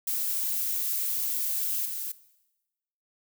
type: noise with level steps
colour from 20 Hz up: violet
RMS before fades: -29 / -34 dBFS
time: 0.07-2.12 s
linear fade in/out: 5 ms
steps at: 1.85 s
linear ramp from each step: 10 ms
effects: noise-tail reverb RT60 1.0 s tail -18 dB re dry